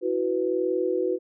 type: chord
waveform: sine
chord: E suspended second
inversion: none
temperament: just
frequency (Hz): 329.6 / 370.8 / 494.4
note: E4 / F#4 / B4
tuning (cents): 0 / +4 / +2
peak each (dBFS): -29 / -25 / -27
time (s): 0.01-1.19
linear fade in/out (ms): 50
effects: none